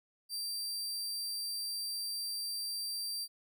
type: tone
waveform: sawtooth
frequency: 4699 Hz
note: D8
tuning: in tune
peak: -33 dBFS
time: 0.29-3.28 s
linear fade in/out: 50 ms
effects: none